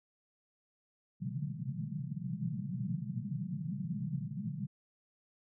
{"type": "band-pass noise", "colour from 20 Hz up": "pink", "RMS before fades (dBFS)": -38, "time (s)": [1.2, 4.67], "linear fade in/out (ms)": 20, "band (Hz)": [120, 210], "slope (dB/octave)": 96, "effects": []}